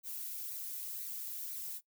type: noise with flanger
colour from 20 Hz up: violet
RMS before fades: -42 dBFS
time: 0.03-1.81 s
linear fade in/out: 50 ms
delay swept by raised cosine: 0.47 to 2.07 ms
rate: 2 Hz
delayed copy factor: +0.5
effects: noise-tail reverb RT60 0.1 s tail -19 dB re dry